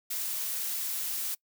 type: noise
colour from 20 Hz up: blue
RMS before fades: -33 dBFS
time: 0.1-1.35 s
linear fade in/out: 10 ms
effects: noise-tail reverb RT60 0.1 s tail -24 dB re dry